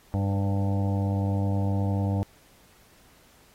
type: harmonic tone with a mistuned harmonic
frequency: 99 Hz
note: G2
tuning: 18 cents sharp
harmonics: 1 / 2 / 3 / 5 / 6 / 7 / 8 / 9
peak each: -24 / -30 / -34 / -38 / -40 / -41 / -42 / -43 dBFS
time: 0.14-2.23 s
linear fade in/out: 0 ms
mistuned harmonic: 6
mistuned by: -21 cents
effects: pink hiss -58 dBFS RMS until 3.54 s + AAC 48 kbps